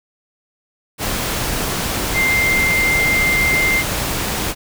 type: tone in noise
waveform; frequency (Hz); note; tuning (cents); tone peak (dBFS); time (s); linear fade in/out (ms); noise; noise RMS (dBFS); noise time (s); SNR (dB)
sine; 2095; C7; +2; -14; 2.13-3.84; 50; pink; -21; 0.98-4.55; +4
effects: none